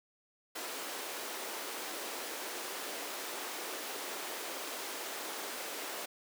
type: high-pass noise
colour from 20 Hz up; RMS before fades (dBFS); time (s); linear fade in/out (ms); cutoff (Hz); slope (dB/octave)
pink; -41; 0.55-6.06; 10; 330; 24
effects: none